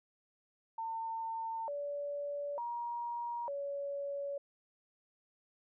sine tone with pitch steps, 903 / 575 / 948 / 564 Hz, A5 / D5 / A#5 / C#5, +45 / -37 / +29 / +30 cents, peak -36 dBFS, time 0.78-4.38 s, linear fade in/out 5 ms, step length 900 ms, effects none

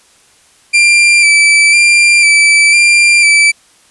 40% pulse tone with vibrato, 2349 Hz, D7, in tune, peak -4 dBFS, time 0.73-3.52 s, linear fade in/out 20 ms, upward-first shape square, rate 1 Hz, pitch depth 24 cents each way, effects white hiss -47 dBFS RMS until 3.9 s + resampled to 24000 Hz

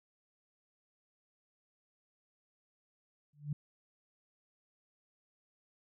sine tone with exponential growth, 146.83 Hz, D3, in tune, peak -30 dBFS, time 3.33-3.53 s, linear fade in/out 5 ms, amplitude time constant 42 ms, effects none

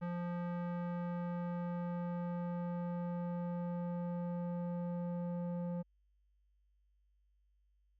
square tone with low-pass filter sweep, 174.61 Hz, F3, in tune, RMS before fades -39 dBFS, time 0.01-5.83 s, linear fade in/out 20 ms, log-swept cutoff 1400 to 650 Hz, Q 1.1, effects added 50 Hz sine -70 dBFS peak until 7.99 s

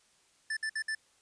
square tone bursts, 1760 Hz, A6, in tune, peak -32 dBFS, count 4, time 0.5-0.95 s, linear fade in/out 5 ms, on 69 ms, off 58 ms, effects white hiss -67 dBFS RMS until 1.21 s + resampled to 22050 Hz

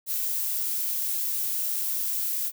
violet noise, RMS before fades -28 dBFS, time 0.06-2.52 s, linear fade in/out 50 ms, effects none

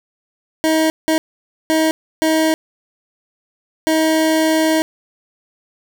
25% pulse tone bursts at uneven times, 317.3 Hz, D#4, 34 cents sharp, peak -9 dBFS, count 5, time 0.64-0.9 / 1.08-1.18 / 1.7-1.91 / 2.22-2.54 / 3.87-4.82 s, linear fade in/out 0 ms, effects none

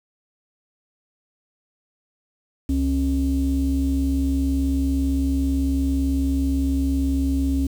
sine tone pair together, 67.85 / 271.4 Hz, C#2 / C#4, -36 / -36 cents, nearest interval 2 octaves, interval 2400 cents, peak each -20 dBFS, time 2.69-7.67 s, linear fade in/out 5 ms, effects tanh soft clip ceiling -13 dBFS + 7-bit

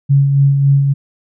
sine tone with tremolo, 139.3 Hz, C#3, 9 cents sharp, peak -6 dBFS, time 0.09-0.94 s, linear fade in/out 20 ms, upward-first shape sine, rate 3.6 Hz, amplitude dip 40%, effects none

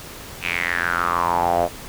sawtooth tone with band-pass filter sweep, 86.6 Hz, F2, 14 cents flat, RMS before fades -21 dBFS, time 0.41-1.69 s, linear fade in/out 50 ms, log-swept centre 2600 to 620 Hz, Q 6.3, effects pink hiss -37 dBFS RMS until 1.88 s

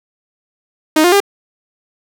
sawtooth tone with pitch steps, 311.1 / 353.3 / 401.1 Hz, D#4 / F4 / G4, 0 / +20 / +40 cents, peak -4 dBFS, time 0.96-1.203 s, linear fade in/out 5 ms, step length 81 ms, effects none

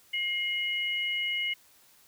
sine tone pair together, 2129 / 2925 Hz, C7 / F#7, +30 / -21 cents, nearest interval perfect fourth, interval 549 cents, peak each -30 / -31 dBFS, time 0.13-1.54 s, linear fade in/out 10 ms, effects white hiss -60 dBFS RMS until 2.07 s

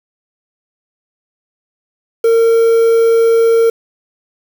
triangle tone with quantisation, 457.6 Hz, A#4, 32 cents flat, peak -5 dBFS, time 2.24-3.7 s, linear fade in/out 5 ms, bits 5, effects none

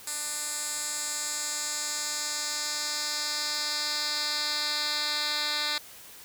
10% pulse tone with band-pass filter sweep, 297.8 Hz, D4, 24 cents sharp, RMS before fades -31 dBFS, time 0.07-5.78 s, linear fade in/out 2 ms, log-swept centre 8800 to 3800 Hz, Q 2.1, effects white hiss -48 dBFS RMS until 6.24 s

